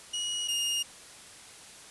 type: tone pair in turn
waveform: sawtooth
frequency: 2903 / 2847 Hz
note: F#7 / F7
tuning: -34 / +33 cents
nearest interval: unison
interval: 33 cents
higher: first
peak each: -27 / -24 dBFS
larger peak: second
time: 0.13-0.48 / 0.48-0.83 s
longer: neither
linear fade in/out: 10 ms
effects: white hiss -49 dBFS RMS until 1.9 s + resampled to 24000 Hz